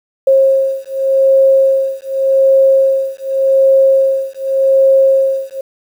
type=beating tone pair; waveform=sine; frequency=537 / 537.86 Hz; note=C5 / C5; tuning=+45 / +48 cents; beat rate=0.86 Hz; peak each=-11 dBFS; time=0.27-5.61 s; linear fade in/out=5 ms; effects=7-bit